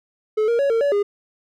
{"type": "tone with pitch steps", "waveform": "triangle", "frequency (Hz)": [430.8, 468.3, 559, 456.1, 570, 407.5], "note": ["A4", "A#4", "C#5", "A#4", "C#5", "G#4"], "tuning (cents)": [-37, 8, 14, -38, 48, -33], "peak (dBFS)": -14, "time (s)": [0.37, 1.03], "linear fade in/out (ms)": 10, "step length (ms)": 110, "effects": []}